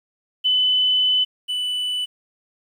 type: tone pair in turn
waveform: sine / triangle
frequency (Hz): 3011 / 2983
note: F#7 / F#7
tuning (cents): +30 / +13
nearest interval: unison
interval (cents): 17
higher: first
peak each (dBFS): -15 / -20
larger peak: first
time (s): 0.44-1.25 / 1.48-2.06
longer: first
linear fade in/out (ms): 20
effects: 9-bit